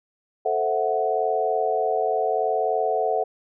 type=chord; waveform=sine; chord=F# half-diminished seventh; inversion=first; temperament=equal; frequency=440 / 523.3 / 659.3 / 740 Hz; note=A4 / C5 / E5 / F#5; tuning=0 / 0 / 0 / 0 cents; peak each=-25 / -29 / -26 / -24 dBFS; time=0.45-3.24 s; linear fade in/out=10 ms; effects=none